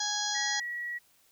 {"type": "harmonic tone", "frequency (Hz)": 830.6, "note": "G#5", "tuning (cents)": 0, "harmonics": [1, 2, 4, 5, 6, 7, 8], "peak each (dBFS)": [-37, -37, -37, -37, -37, -37, -37], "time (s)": [0, 0.6], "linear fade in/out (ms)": 5}
{"type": "tone", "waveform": "sine", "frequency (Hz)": 1923, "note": "B6", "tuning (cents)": -47, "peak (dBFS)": -33, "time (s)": [0.34, 0.99], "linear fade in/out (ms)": 20}
{"effects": ["white hiss -65 dBFS RMS until 1.31 s"]}